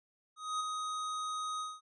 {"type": "tone with ADSR envelope", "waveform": "square", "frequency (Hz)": 1253, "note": "D#6", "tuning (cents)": 12, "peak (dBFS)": -32, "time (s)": [0.36, 1.81], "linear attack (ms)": 240, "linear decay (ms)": 14, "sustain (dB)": -4, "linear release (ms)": 210, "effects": ["resampled to 22050 Hz"]}